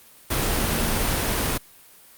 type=tone in noise; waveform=sine; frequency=230.8 Hz; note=A#3; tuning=17 cents flat; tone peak=-32 dBFS; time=0.58-0.96 s; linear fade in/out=10 ms; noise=pink; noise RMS=-23 dBFS; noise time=0.3-1.58 s; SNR=-12 dB; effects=white hiss -50 dBFS RMS until 2.17 s + Opus 32 kbps